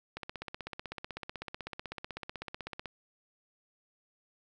click train, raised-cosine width 0.3 ms, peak -23 dBFS, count 44, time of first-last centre 0.17-2.857 s, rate 16 Hz, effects none

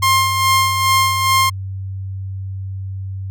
sawtooth tone with tremolo, 1061 Hz, C6, 24 cents sharp, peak -7 dBFS, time 0.02-1.5 s, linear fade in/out 10 ms, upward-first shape sine, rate 2.4 Hz, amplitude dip 50%, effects added 96 Hz sine -23 dBFS peak until 3.3 s

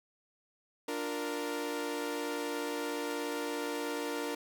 sawtooth chord, Bb major, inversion first, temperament equal with one note detuned, 293.7 / 350.6 / 466.2 Hz, D4 / F4 / Bb4, 0 / +7 / 0 cents, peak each -34 / -38 / -33 dBFS, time 0.88-4.35 s, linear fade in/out 5 ms, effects none

